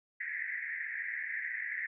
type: band-pass noise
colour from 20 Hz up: white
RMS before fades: -38 dBFS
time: 0.2-1.87 s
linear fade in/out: 10 ms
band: 1700 to 2100 Hz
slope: 96 dB/octave
effects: none